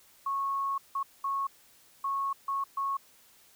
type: tone bursts at uneven times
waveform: sine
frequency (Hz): 1100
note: C#6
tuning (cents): -14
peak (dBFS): -28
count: 6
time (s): 0.26-0.78 / 0.95-1.03 / 1.24-1.47 / 2.04-2.33 / 2.48-2.64 / 2.77-2.97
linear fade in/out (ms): 5
effects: white hiss -60 dBFS RMS until 3.55 s